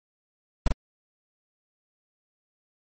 brown noise with echo, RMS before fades -17 dBFS, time 0.66-0.68 s, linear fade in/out 5 ms, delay 44 ms, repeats 1, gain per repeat -3 dB, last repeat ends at 0.724 s, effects MP3 32 kbps

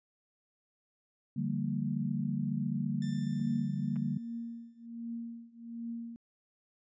sine chord, G minor seventh, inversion second, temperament equal with one note detuned, 146.83 / 174.61 / 196 / 230.5 Hz, D3 / F3 / G3 / Bb3, 0 / 0 / 0 / -19 cents, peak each -35 / -41 / -35 / -35 dBFS, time 1.36-4.18 s, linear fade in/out 10 ms
10% pulse tone with exponential decay, 1777 Hz, A6, 17 cents sharp, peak -39 dBFS, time 3.02-4.86 s, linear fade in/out 1 ms, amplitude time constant 400 ms
sine tone with tremolo, 232.6 Hz, A#3, 4 cents flat, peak -35 dBFS, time 3.4-6.16 s, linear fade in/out 0 ms, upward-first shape triangle, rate 1.3 Hz, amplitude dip 95%
clicks, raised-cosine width 0.5 ms, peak -40 dBFS, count 2, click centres 3.959 / 3.965 s
effects resampled to 16000 Hz

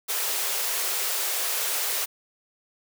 white high-pass noise, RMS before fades -27 dBFS, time 0.08-2.06 s, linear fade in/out 20 ms, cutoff 370 Hz, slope 96 dB/octave, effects none

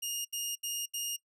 15% pulse tone bursts, 2840 Hz, F7, 28 cents sharp, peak -27 dBFS, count 4, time 0.02-1.165 s, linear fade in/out 10 ms, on 230 ms, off 75 ms, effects noise-tail reverb RT60 0.1 s tail -18 dB re dry

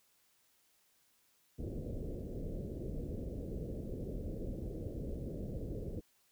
pink low-pass noise, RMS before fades -41 dBFS, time 1.58-6.01 s, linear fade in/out 20 ms, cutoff 550 Hz, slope 48 dB/octave, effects white hiss -72 dBFS RMS until 6.31 s

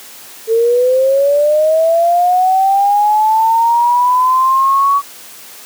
sine linear sweep, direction up, 444 to 1133 Hz, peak -8 dBFS, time 0.47-5.02 s, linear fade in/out 50 ms, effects white hiss -35 dBFS RMS until 5.65 s + high-pass 200 Hz 12 dB/octave

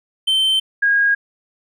triangle / sine tone pair in turn, 3099 / 1635 Hz, G7 / G#6, -21 / -28 cents, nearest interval major seventh, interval 1107 cents, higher first, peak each -12 dBFS, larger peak neither, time 0.27-0.6 / 0.82-1.15 s, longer neither, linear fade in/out 10 ms, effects none

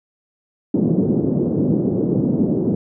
pink band-pass noise, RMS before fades -18 dBFS, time 0.74-2.75 s, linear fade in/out 5 ms, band 150 to 400 Hz, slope 24 dB/octave, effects none

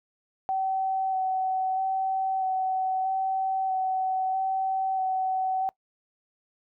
sine tone with vibrato, 760 Hz, F#5, 46 cents sharp, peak -24 dBFS, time 0.49-5.69 s, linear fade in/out 0 ms, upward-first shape square, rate 0.78 Hz, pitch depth 11 cents each way, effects noise-tail reverb RT60 0.1 s tail -23 dB re dry

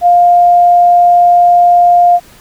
sine tone, 703 Hz, F5, 11 cents sharp, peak -3 dBFS, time 0.01-2.2 s, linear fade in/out 50 ms, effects pink hiss -40 dBFS RMS until 2.4 s

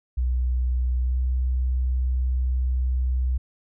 sine tone with pitch glide, 62.2 to 63.32 Hz, B1 to B1, +13 to +44 cents, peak -20 dBFS, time 0.17-3.38 s, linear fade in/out 10 ms, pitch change +31 cents, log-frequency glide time 1.03-1.17 s, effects none

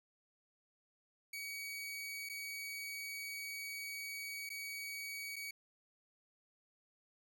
sawtooth tone with dropouts, 2259 Hz, C#7, 32 cents sharp, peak -39 dBFS, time 1.33-5.51 s, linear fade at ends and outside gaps 5 ms, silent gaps 2.29-2.296 / 4.492-4.501 / 5.359-5.363 s, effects none

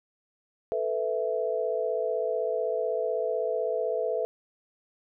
sine chord, A suspended second, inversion none, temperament equal with one note detuned, 440 / 495.9 / 659.3 Hz, A4 / B4 / E5, 0 / +7 / 0 cents, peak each -30 dBFS, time 0.72-4.25 s, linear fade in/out 0 ms, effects none

